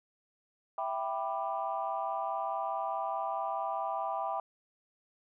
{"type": "chord", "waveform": "sine", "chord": "E minor seventh", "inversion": "none", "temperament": "equal with one note detuned", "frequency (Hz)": [659.3, 784, 987.8, 1184.2], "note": ["E5", "G5", "B5", "D6"], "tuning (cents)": [0, 0, 0, 14], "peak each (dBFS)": [-37, -35, -37, -39], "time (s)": [0.78, 4.4], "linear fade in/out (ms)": 2, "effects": ["tanh soft clip ceiling -21 dBFS"]}